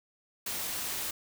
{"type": "noise", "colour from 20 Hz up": "white", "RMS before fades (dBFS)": -35, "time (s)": [0.46, 1.11], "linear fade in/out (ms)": 5, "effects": []}